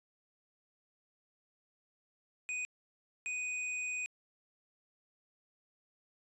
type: tone bursts at uneven times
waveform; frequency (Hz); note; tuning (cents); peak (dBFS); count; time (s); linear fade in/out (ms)
square; 2489; D#7; 0; -36; 2; 2.49-2.65 / 3.26-4.06; 0
effects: resampled to 24000 Hz